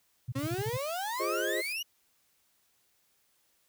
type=tone bursts; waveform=sine; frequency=122.3 Hz; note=B2; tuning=16 cents flat; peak=-31 dBFS; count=7; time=0.28-0.773 s; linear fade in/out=10 ms; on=43 ms; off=32 ms
type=exponential sweep; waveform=35% pulse; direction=up; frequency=261.3 to 2960 Hz; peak=-31 dBFS; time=0.35-1.83 s; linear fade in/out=10 ms
type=noise; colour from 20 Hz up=blue; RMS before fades=-47 dBFS; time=0.38-1.74 s; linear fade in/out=20 ms
type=chord; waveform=triangle; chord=F minor seventh; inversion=none; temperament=equal; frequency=349.2 / 415.3 / 523.3 / 622.3 Hz; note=F4 / Ab4 / C5 / Eb5; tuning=0 / 0 / 0 / 0 cents; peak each=-34 dBFS; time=1.19-1.62 s; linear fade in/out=20 ms
effects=white hiss -71 dBFS RMS until 3.68 s